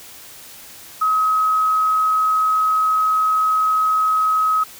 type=tone; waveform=sine; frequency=1273 Hz; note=D#6; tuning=39 cents sharp; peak=-14 dBFS; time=1.01-4.64 s; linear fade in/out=10 ms; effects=white hiss -40 dBFS RMS until 4.79 s